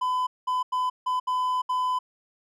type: tone bursts at uneven times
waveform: triangle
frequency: 1008 Hz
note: B5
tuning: 35 cents sharp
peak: -21 dBFS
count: 6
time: 0.01-0.27 / 0.47-0.63 / 0.72-0.9 / 1.06-1.2 / 1.27-1.62 / 1.69-1.99 s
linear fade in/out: 10 ms
effects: none